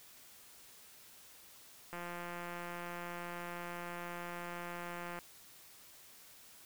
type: click train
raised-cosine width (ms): 0.5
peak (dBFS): -29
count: 568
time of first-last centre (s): 1.93-5.189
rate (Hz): 174
effects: white hiss -58 dBFS RMS until 6.65 s